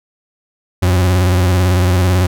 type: tone with vibrato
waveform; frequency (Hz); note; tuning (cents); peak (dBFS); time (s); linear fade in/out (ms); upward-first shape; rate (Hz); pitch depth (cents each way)
40% pulse; 90.7; F#2; -34; -9; 0.82-2.27; 10; square; 18; 53
effects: none